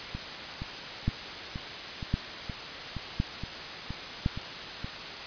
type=two click trains; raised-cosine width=5 ms; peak=-23 / -13 dBFS; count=11 / 4; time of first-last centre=0.15-4.845 / 1.08-4.261 s; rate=2.13 / 0.943 Hz; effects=white hiss -38 dBFS RMS until 5.26 s + resampled to 11025 Hz